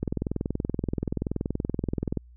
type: click train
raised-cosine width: 3 ms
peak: -14 dBFS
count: 46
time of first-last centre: 0.03-2.173 s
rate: 21 Hz
effects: added 60 Hz sine -48 dBFS peak until 2.36 s